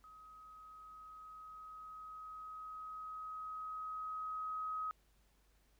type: tone with level ramp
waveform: sine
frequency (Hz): 1266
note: D#6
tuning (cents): +30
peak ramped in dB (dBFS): -55 to -37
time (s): 0.04-4.91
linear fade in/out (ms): 0
effects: added 50 Hz sine -70 dBFS peak until 5.79 s + pink hiss -75 dBFS RMS until 5.79 s